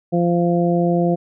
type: harmonic tone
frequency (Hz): 173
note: F3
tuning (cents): -16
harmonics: 1 / 2 / 3 / 4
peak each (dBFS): -17 / -20 / -22 / -23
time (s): 0.12-1.16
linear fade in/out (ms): 20
effects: none